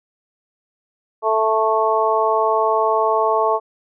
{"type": "harmonic tone", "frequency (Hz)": 220, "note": "A3", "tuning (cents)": 0, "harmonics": [2, 3, 4, 5], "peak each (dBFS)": [-20, -20, -20, -20], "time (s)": [1.22, 3.6], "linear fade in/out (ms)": 50, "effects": []}